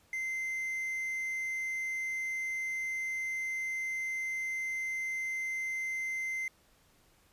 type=tone with quantisation; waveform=triangle; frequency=2076 Hz; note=C7; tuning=14 cents flat; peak=-31 dBFS; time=0.13-6.48 s; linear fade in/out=2 ms; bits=9; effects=pink hiss -66 dBFS RMS until 7.32 s + resampled to 32000 Hz